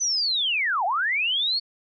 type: linear two-way sweep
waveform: sine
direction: down then up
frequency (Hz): 6130 to 673 to 4459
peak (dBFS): -21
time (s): 0-1.6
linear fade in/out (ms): 20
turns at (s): 0.85
effects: none